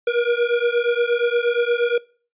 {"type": "beating tone pair", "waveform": "square", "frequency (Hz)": [473, 481.5], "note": ["A#4", "B4"], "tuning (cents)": [25, -44], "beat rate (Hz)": 8.5, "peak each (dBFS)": -21, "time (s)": [0.07, 1.98], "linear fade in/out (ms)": 5, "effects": ["noise-tail reverb RT60 0.4 s tail -23 dB re dry", "resampled to 8000 Hz"]}